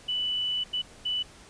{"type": "tone bursts at uneven times", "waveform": "sine", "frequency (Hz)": 2977, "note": "F#7", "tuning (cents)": 10, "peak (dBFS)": -26, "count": 3, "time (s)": [[0.08, 0.64], [0.73, 0.82], [1.05, 1.23]], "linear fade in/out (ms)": 10, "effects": ["pink hiss -51 dBFS RMS until 1.49 s", "resampled to 22050 Hz"]}